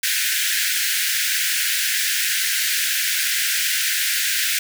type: high-pass noise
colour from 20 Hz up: pink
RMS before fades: -21 dBFS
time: 0.03-4.59 s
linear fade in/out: 5 ms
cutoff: 1500 Hz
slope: 96 dB/octave
effects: none